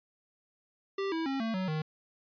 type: tone with pitch steps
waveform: square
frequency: 392 / 325.8 / 270.9 / 225.1 / 187.15 / 155.57 Hz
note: G4 / E4 / C#4 / A3 / F#3 / D#3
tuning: 0 / -20 / -40 / +40 / +20 / 0 cents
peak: -31 dBFS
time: 0.98-1.82 s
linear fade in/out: 5 ms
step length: 140 ms
effects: resampled to 11025 Hz